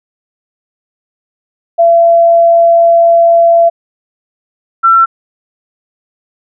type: tone pair in turn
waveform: sine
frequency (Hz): 676 / 1347.7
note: E5 / E6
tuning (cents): +43 / +38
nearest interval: octave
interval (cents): 1195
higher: second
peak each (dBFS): -3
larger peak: neither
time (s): 1.78-3.7 / 4.83-5.06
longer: first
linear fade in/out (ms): 20
effects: none